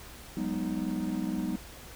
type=chord; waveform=triangle; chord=G# minor seventh; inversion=third; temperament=equal with one note detuned; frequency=185 / 204.6 / 246.9 / 311.1 Hz; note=F#3 / G#3 / B3 / D#4; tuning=0 / -26 / 0 / 0 cents; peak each=-33 dBFS; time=0.37-1.56 s; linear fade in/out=2 ms; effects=added 60 Hz sine -52 dBFS peak until 1.95 s + pink hiss -48 dBFS RMS until 1.95 s